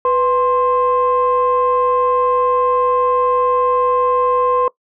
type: tone pair together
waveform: sine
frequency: 496 / 1051 Hz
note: B4 / C6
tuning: +7 / +7 cents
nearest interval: octave + minor second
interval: 1300 cents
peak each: -14 dBFS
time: 0.05-4.68 s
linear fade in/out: 2 ms
effects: noise-tail reverb RT60 0.1 s tail -20 dB re dry + tanh soft clip ceiling -6 dBFS